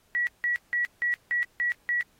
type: tone bursts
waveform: sine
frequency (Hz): 1931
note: B6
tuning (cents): -39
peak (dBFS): -23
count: 7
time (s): 0.15-2.01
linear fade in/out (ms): 0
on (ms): 120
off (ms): 170
effects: pink hiss -65 dBFS RMS until 2.19 s + AAC 48 kbps